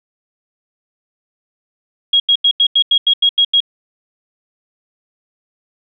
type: tone bursts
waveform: sine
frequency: 3293 Hz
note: G#7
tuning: 15 cents flat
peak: -8 dBFS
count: 10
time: 2.13-3.604 s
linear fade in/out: 5 ms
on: 70 ms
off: 86 ms
effects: none